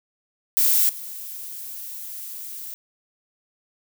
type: noise with level steps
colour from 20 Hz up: violet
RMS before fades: -18 / -35 dBFS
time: 0.57-2.74 s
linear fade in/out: 0 ms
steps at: 0.89 s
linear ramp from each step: 2 ms
effects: none